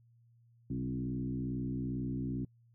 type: tone with frequency modulation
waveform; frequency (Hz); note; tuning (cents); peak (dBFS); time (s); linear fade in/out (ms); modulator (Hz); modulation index
sine; 201.3; G3; +46; -33; 0.7-2.45; 5; 62.3; 1.7
effects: noise-tail reverb RT60 0.1 s tail -26 dB re dry + added 117 Hz sine -62 dBFS peak until 2.74 s